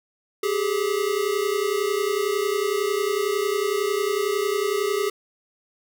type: tone pair together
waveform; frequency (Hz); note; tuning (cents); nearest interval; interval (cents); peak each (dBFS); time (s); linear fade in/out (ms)
square; 392 / 423; G4 / G#4; 0 / +32; minor second; 132; -25; 0.43-5.1; 5
effects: none